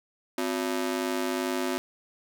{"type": "ring-modulated tone", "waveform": "sawtooth", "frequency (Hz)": 311.1, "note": "D#4", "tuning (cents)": 0, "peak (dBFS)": -20, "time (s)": [0.38, 1.78], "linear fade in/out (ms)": 0, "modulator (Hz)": 51.2, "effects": []}